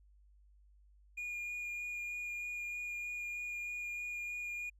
triangle tone with vibrato, 2431 Hz, D#7, 41 cents flat, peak -37 dBFS, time 1.17-4.7 s, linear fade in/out 10 ms, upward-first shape sine, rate 3.2 Hz, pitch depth 9 cents each way, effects added 50 Hz sine -61 dBFS peak until 4.79 s

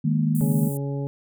sine chord, D# suspended fourth, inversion none, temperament equal, 155.56 / 207.7 / 233.1 Hz, D#3 / G#3 / A#3, 0 / 0 / 0 cents, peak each -21 / -26 / -24 dBFS, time 0.04-0.69 s, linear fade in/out 10 ms
pink high-pass noise, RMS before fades -38 dBFS, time 0.35-0.77 s, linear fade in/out 0 ms, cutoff 8400 Hz, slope 48 dB/octave
harmonic tone, 140 Hz, C#3, 18 cents sharp, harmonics 1 / 2 / 3 / 4 / 6, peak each -26 / -33 / -34 / -38 / -44 dBFS, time 0.41-1.07 s, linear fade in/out 0 ms
effects none

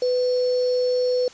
sine tone with sample-and-hold, 498.7 Hz, B4, 17 cents sharp, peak -18 dBFS, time 0.02-1.28 s, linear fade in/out 2 ms, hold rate 4900 Hz, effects white hiss -46 dBFS RMS until 1.33 s + resampled to 16000 Hz

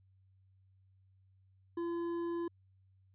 sine tone with hard clipping, 340.4 Hz, F4, 44 cents flat, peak -36 dBFS, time 1.77-2.48 s, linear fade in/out 5 ms, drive 7 dB, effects added 95 Hz sine -64 dBFS peak until 3.14 s + resampled to 8000 Hz

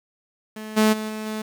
sawtooth tone with level steps, 216.3 Hz, A3, 29 cents flat, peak -29 / -11 / -23 / -25 / -23 dBFS, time 0.56-1.42 s, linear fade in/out 5 ms, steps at 0.76 / 0.92 / 1.08 / 1.25 s, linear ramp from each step 20 ms, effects 8-bit

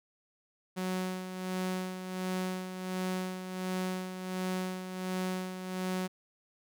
sawtooth tone with tremolo, 185 Hz, F#3, in tune, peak -27 dBFS, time 0.76-6.08 s, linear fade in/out 20 ms, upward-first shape sine, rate 1.4 Hz, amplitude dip 60%, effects none

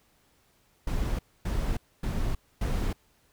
brown noise bursts, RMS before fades -28 dBFS, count 4, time 0.87-2.93 s, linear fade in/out 5 ms, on 320 ms, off 260 ms, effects pink hiss -66 dBFS RMS until 3.32 s

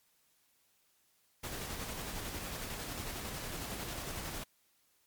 pink noise with tremolo, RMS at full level -40 dBFS, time 1.43-4.44 s, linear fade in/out 10 ms, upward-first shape square, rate 11 Hz, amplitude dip 25%, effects white hiss -72 dBFS RMS until 5.06 s + MP3 96 kbps

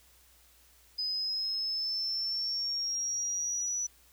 sine exponential sweep, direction up, 5000 to 5930 Hz, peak -30 dBFS, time 0.98-3.87 s, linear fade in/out 10 ms, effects added 60 Hz sine -65 dBFS peak until 4.12 s + white hiss -62 dBFS RMS until 4.12 s

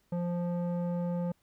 square tone with low-pass filter, 174.61 Hz, F3, in tune, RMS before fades -32 dBFS, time 0.12-1.32 s, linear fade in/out 5 ms, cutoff 670 Hz, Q 1.3, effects pink hiss -72 dBFS RMS until 1.42 s

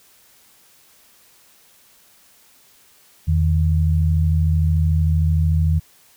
sine tone pair together, 82.6 / 155.93 Hz, E2 / D#3, +4 / +4 cents, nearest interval major seventh, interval 1100 cents, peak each -15 / -20 dBFS, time 3.27-5.8 s, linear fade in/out 20 ms, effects white hiss -53 dBFS RMS until 6.16 s

